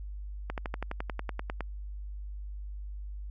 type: slowing click train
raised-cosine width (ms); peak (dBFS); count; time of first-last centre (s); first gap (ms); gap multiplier
0.5; -19; 13; 0.5-1.607; 78; 1.03
effects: added 50 Hz sine -37 dBFS peak until 3.3 s